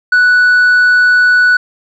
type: tone with tanh clipping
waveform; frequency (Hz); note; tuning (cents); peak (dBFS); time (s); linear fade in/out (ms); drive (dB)
triangle; 1480; F#6; 0; -6; 0.12-1.57; 5; 7
effects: none